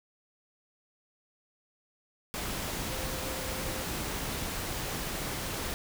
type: tone in noise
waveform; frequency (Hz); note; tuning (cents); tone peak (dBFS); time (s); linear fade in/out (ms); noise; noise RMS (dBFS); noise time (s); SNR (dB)
sine; 523.3; C5; 0; -42; 2.91-3.83; 0; pink; -35; 2.34-5.74; -10
effects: none